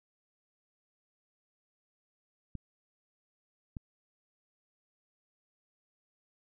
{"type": "clicks", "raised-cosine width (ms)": 5, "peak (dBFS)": -27, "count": 2, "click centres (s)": [2.553, 3.768], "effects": []}